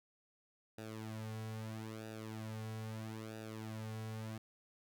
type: tone with flanger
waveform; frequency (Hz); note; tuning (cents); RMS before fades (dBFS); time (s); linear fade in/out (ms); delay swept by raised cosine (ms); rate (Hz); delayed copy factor
sawtooth; 110; A2; 0; -45; 0.78-4.38; 5; 0.93 to 3.33; 0.77; -0.8
effects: none